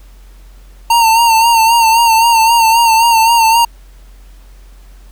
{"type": "tone with vibrato", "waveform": "square", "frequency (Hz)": 914, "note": "A#5", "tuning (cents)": -34, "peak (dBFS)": -7, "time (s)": [0.9, 3.65], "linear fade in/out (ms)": 5, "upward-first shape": "sine", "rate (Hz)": 3.8, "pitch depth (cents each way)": 49, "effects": ["added 45 Hz sine -35 dBFS peak until 5.11 s", "pink hiss -49 dBFS RMS until 5.11 s"]}